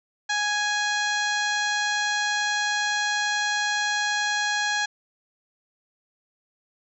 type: harmonic tone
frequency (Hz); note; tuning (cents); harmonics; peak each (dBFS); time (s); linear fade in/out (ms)
830.6; G#5; 0; 1 / 2 / 3 / 4 / 5 / 6 / 7 / 8 / 9; -29 / -25 / -35 / -33 / -32 / -42 / -36 / -38 / -43; 0.29-4.86; 10
effects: none